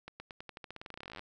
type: accelerating click train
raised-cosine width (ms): 0.3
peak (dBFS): -28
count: 26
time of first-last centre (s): 0.08-1.194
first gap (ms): 120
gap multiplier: 0.9
effects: none